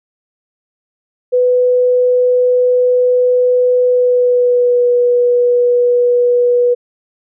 sine tone with pitch glide, 497.6 to 487.4 Hz, B4 to B4, +13 to -23 cents, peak -8 dBFS, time 1.32-6.75 s, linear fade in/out 20 ms, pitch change -36 cents, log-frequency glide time 3.85-4.88 s, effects none

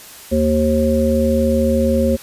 harmonic tone, 76.8 Hz, D#2, 22 cents flat, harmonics 1 / 3 / 5 / 7, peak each -20 / -16 / -23 / -17 dBFS, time 0.31-2.17 s, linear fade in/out 20 ms, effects white hiss -38 dBFS RMS until 2.22 s + resampled to 32000 Hz

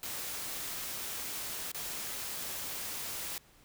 white noise with dropouts, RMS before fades -39 dBFS, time 0.03-3.38 s, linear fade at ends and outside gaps 1 ms, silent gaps 1.717-1.746 s, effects pink hiss -62 dBFS RMS until 3.64 s

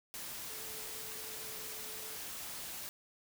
sine tone in noise, 436.5 Hz, A4, 14 cents flat, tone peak -55 dBFS, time 0.5-2.16 s, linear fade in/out 0 ms, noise white, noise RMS -44 dBFS, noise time 0.14-2.89 s, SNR -14 dB, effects none

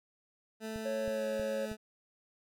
20% pulse tone with pitch glide, 220 to 215.8 Hz, A3 to A3, 0 to -33 cents, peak -33 dBFS, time 0.6-1.77 s, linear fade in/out 50 ms, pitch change -33 cents, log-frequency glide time 1.08-1.24 s
click train, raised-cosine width 5 ms, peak -33 dBFS, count 4, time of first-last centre 0.76-1.715 s, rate 3.14 Hz
triangle tone, 549 Hz, C#5, 17 cents flat, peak -31 dBFS, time 0.85-1.66 s, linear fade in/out 10 ms
effects none

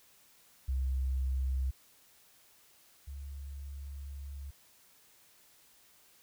sine tone pair in turn, 65.5 / 69.87 Hz, C2 / C#2, +2 / +14 cents, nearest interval minor second, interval 112 cents, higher second, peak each -29 / -40 dBFS, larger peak first, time 0.68-1.71 / 3.07-4.51 s, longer second, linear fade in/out 10 ms, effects white hiss -63 dBFS RMS until 6.22 s

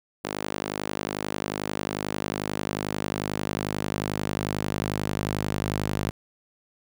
sawtooth tone with high-pass filter sweep, 51.2 Hz, G#1, 24 cents flat, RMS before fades -30 dBFS, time 0.24-6.11 s, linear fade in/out 5 ms, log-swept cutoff 300 to 110 Hz, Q 0.83, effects none

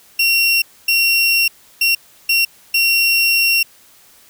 30% pulse tone bursts at uneven times, 2737 Hz, F7, 36 cents flat, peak -9 dBFS, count 5, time 0.19-0.62 / 0.88-1.48 / 1.81-1.95 / 2.29-2.45 / 2.74-3.63 s, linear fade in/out 5 ms, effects white hiss -48 dBFS RMS until 4.29 s

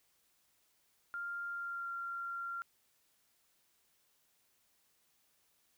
sine tone with pitch glide, 1396.9 to 1380.9 Hz, F6 to F6, 0 to -20 cents, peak -38 dBFS, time 1.14-2.62 s, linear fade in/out 0 ms, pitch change -20 cents, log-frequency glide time 1.49-1.91 s, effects white hiss -74 dBFS RMS until 5.77 s

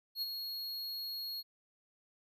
square tone with ADSR envelope, 4307 Hz, C8, 49 cents sharp, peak -33 dBFS, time 0.15-1.43 s, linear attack 69 ms, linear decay 29 ms, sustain -6 dB, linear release 35 ms, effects none

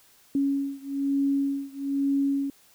sine beating tone pair, 277.2 / 278.3 Hz, C#4 / C#4, 0 / +7 cents, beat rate 1.1 Hz, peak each -26 / -27 dBFS, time 0.35-2.5 s, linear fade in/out 2 ms, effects white hiss -58 dBFS RMS until 2.74 s

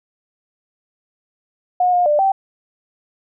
sine tone with pitch steps, 723 / 712 / 594 / 776 Hz, F#5 / F5 / D5 / G5, -40 / +33 / +20 / -18 cents, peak -12 dBFS, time 1.8-2.32 s, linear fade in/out 5 ms, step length 130 ms, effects none

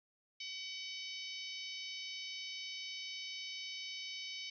harmonic tone, 756 Hz, F#5, 37 cents sharp, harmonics 3 / 4 / 5 / 6 / 7 / 8, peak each -48 / -47 / -50 / -51 / -50 / -56 dBFS, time 0.4-4.5 s, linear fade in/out 5 ms, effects none

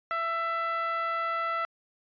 5% pulse tone with low-pass filter, 666 Hz, E5, 18 cents sharp, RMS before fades -30 dBFS, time 0.11-1.65 s, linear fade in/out 0 ms, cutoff 1500 Hz, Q 3.2, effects resampled to 11025 Hz

